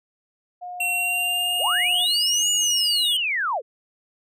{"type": "tone", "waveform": "sine", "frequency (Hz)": 717, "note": "F5", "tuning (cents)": 45, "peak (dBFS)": -31, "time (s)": [0.61, 2.06], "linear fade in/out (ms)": 20}
{"type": "tone with pitch glide", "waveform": "square", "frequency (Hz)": [2728, 2890], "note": ["F7", "F#7"], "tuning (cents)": [-41, -41], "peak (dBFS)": -22, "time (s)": [0.8, 3.17], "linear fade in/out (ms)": 5, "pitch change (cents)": 100, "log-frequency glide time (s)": [0.91, 1.87]}
{"type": "linear two-way sweep", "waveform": "sine", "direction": "up then down", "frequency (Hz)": [400, 7040, 400], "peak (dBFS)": -21, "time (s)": [1.59, 3.62], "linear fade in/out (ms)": 50, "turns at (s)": 2.51}
{"effects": []}